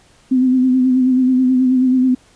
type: tone with vibrato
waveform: sine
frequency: 256.3 Hz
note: C4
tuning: 36 cents flat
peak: -10 dBFS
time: 0.31-2.15 s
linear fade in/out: 10 ms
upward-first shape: sine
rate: 9.3 Hz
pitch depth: 36 cents each way
effects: pink hiss -51 dBFS RMS until 2.35 s + resampled to 22050 Hz